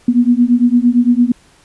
sine beating tone pair, 238 / 246.8 Hz, A#3 / B3, +36 / -1 cents, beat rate 8.8 Hz, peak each -11 dBFS, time 0.08-1.32 s, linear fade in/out 5 ms, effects pink hiss -49 dBFS RMS until 1.64 s + resampled to 24000 Hz

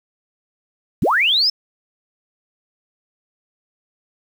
sine linear sweep, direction up, 77.78 to 5340 Hz, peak -13 dBFS, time 1.02-1.5 s, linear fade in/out 5 ms, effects 7-bit

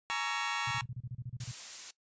20% pulse chord, A# half-diminished seventh, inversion third, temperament just, 839.1 / 932.3 / 1118.8 / 1342.6 Hz, G#5 / A#5 / C#6 / E6, +18 / 0 / +16 / +31 cents, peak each -36 / -32 / -32 / -34 dBFS, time 0.1-0.81 s, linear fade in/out 0 ms
sine tone bursts, 123.47 Hz, B2, in tune, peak -37 dBFS, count 12, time 0.67-1.515 s, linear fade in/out 5 ms, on 42 ms, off 31 ms
blue noise, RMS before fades -40 dBFS, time 1.4-1.91 s, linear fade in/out 5 ms
effects noise-tail reverb RT60 0.1 s tail -18 dB re dry + resampled to 16000 Hz

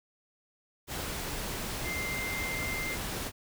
sine tone in noise, 2093 Hz, C7, in tune, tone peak -34 dBFS, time 1.83-2.98 s, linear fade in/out 50 ms, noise pink, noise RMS -36 dBFS, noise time 0.87-3.32 s, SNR -1 dB, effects none

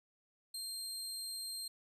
25% pulse tone, 4186 Hz, C8, in tune, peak -36 dBFS, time 0.54-1.68 s, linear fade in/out 5 ms, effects none

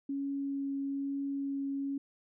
sine tone with vibrato, 277.2 Hz, C#4, in tune, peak -32 dBFS, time 0.09-1.98 s, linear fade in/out 5 ms, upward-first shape triangle, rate 1.1 Hz, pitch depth 8 cents each way, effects none

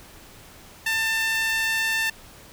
sawtooth tone with high-pass filter, 893 Hz, A5, 25 cents sharp, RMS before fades -24 dBFS, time 0.86-2.1 s, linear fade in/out 5 ms, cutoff 2000 Hz, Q 3, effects pink hiss -47 dBFS RMS until 2.52 s

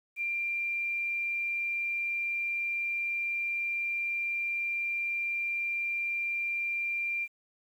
sine tone, 2378 Hz, D7, 21 cents sharp, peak -29 dBFS, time 0.16-7.28 s, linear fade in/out 50 ms, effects 10-bit

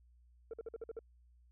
sine tone bursts, 454 Hz, A#4, 46 cents flat, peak -38 dBFS, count 7, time 0.51-0.991 s, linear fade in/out 2 ms, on 25 ms, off 51 ms, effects tanh soft clip ceiling -39 dBFS + added 60 Hz sine -62 dBFS peak until 1.51 s

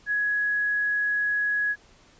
sine tone, 1674 Hz, G#6, 13 cents sharp, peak -22 dBFS, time 0.06-1.76 s, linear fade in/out 50 ms, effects pink hiss -56 dBFS RMS until 2.19 s + resampled to 16000 Hz

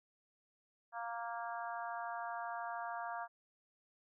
harmonic tone, 233.1 Hz, A#3, in tune, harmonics 3 / 4 / 5 / 6 / 7, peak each -43 / -45 / -47 / -49 / -50 dBFS, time 0.92-3.28 s, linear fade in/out 50 ms, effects none

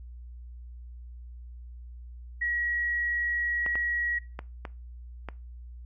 sine tone, 1911 Hz, A#6, 43 cents sharp, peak -26 dBFS, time 2.41-4.19 s, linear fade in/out 10 ms
clicks, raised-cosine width 0.5 ms, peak -21 dBFS, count 5, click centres 3.663 / 3.755 / 4.391 / 4.652 / 5.287 s
effects noise-tail reverb RT60 0.3 s tail -21 dB re dry + added 60 Hz sine -41 dBFS peak until 5.85 s

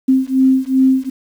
sine beating tone pair, 261.6 / 264.2 Hz, C4 / C4, 0 / +17 cents, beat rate 2.6 Hz, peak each -13 dBFS, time 0.08-1.1 s, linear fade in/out 10 ms, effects 7-bit

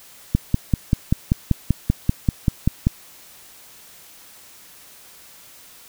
click train, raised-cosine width 5 ms, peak -3 dBFS, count 14, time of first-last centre 0.35-2.869 s, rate 5.16 Hz, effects white hiss -46 dBFS RMS until 5.88 s

